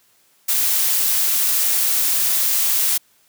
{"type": "noise", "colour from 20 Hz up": "blue", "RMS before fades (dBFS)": -18, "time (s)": [0.48, 2.98], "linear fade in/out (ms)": 10, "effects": ["white hiss -58 dBFS RMS until 3.28 s", "high-pass 80 Hz 12 dB/octave"]}